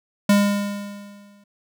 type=tone with exponential decay; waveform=square; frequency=202.9 Hz; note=G#3; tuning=40 cents flat; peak=-12 dBFS; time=0.29-1.44 s; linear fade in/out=5 ms; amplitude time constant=250 ms; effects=none